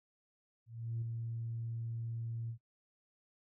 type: tone with ADSR envelope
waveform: sine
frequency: 115.3 Hz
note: A#2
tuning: 19 cents flat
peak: -33 dBFS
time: 0.66-2.58 s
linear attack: 360 ms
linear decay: 4 ms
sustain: -4 dB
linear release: 87 ms
effects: noise-tail reverb RT60 0.1 s tail -20 dB re dry + tanh soft clip ceiling -31 dBFS